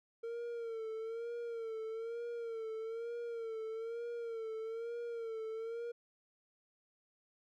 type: tone with vibrato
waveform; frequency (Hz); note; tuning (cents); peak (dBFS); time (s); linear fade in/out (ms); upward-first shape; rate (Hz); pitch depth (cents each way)
triangle; 457.1; A#4; -34; -37; 0.23-5.92; 10; sine; 1.1; 61
effects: none